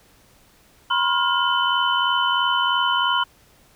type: tone cluster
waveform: sine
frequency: 976 / 1059 / 1411 / 3031 Hz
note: B5 / C6 / F6 / F#7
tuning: -21 / +21 / +17 / +41 cents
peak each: -23 dBFS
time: 0.9-3.24 s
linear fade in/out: 10 ms
effects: pink hiss -55 dBFS RMS until 3.75 s